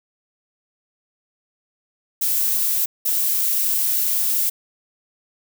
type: noise bursts at uneven times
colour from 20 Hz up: violet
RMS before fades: -20 dBFS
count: 2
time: 2.21-2.86 / 3.05-4.5 s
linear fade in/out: 10 ms
effects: none